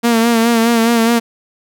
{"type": "tone with vibrato", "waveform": "sawtooth", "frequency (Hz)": 230.9, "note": "A#3", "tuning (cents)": -16, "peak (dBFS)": -6, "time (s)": [0.03, 1.2], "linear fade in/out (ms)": 20, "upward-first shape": "sine", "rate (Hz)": 4.8, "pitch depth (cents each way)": 45, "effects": []}